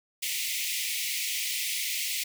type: high-pass noise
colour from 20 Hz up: pink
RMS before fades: -31 dBFS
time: 0.22-2.24 s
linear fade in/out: 10 ms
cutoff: 2000 Hz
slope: 96 dB/octave
effects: none